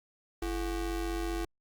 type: ring-modulated tone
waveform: square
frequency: 192.6 Hz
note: G3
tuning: 30 cents flat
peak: -29 dBFS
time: 0.42-1.45 s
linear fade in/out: 5 ms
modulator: 145 Hz
effects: Opus 48 kbps